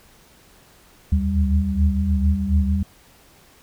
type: tone cluster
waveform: sine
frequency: 73.1 / 75.8 / 80 / 196 Hz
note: D2 / D#2 / D#2 / G3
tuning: -7 / -45 / +49 / 0 cents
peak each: -22 dBFS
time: 1.12-2.83 s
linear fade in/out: 5 ms
effects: pink hiss -52 dBFS RMS until 3.62 s